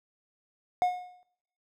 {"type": "tone with exponential decay", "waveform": "triangle", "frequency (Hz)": 723, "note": "F#5", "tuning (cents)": -40, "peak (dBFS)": -18, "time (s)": [0.82, 1.23], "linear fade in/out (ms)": 0, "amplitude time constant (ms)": 87, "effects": ["noise-tail reverb RT60 0.7 s tail -18 dB re dry"]}